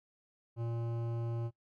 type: tone with hard clipping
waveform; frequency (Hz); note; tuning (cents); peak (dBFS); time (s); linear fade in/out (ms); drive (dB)
sine; 116.54; A#2; 0; -36; 0.56-1.51; 50; 14
effects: noise-tail reverb RT60 0.1 s tail -21 dB re dry